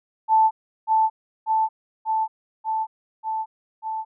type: tone with echo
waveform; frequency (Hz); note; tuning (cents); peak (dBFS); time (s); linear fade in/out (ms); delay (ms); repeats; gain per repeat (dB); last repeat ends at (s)
sine; 880; A5; 0; -13; 0.28-0.51; 50; 590; 6; -2; 4.05
effects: none